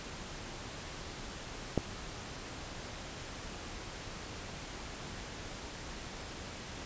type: click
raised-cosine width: 2 ms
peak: -14 dBFS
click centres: 1.777 s
effects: pink hiss -44 dBFS RMS until 6.85 s + resampled to 16000 Hz